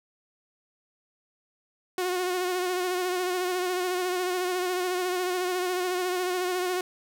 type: tone with vibrato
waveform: sawtooth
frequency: 363.2 Hz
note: F#4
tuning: 32 cents flat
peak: -22 dBFS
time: 1.98-6.81 s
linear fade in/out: 2 ms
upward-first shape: sine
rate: 14 Hz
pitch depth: 37 cents each way
effects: none